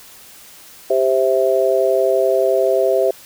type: harmonic tone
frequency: 131.5 Hz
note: C3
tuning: 9 cents sharp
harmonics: 3 / 4 / 5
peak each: -17 / -17 / -17 dBFS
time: 0.9-3.11 s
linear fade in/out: 5 ms
effects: white hiss -42 dBFS RMS until 3.25 s